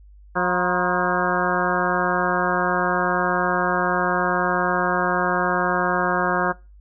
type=harmonic tone with a mistuned harmonic; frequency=179.2 Hz; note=F3; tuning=45 cents sharp; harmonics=1 / 2 / 3 / 4 / 5 / 6 / 7 / 8 / 9; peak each=-27 / -27 / -27 / -27 / -27 / -27 / -27 / -27 / -27 dBFS; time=0.35-6.53 s; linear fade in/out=20 ms; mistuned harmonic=5; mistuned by=+95 cents; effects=noise-tail reverb RT60 0.3 s tail -24 dB re dry + added 50 Hz sine -44 dBFS peak until 6.8 s